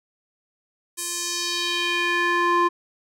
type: tone with band-pass filter sweep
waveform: square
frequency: 348.2 Hz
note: F4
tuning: 5 cents flat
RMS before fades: -23 dBFS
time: 0.97-2.69 s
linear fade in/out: 20 ms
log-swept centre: 9400 to 960 Hz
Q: 1.8
effects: none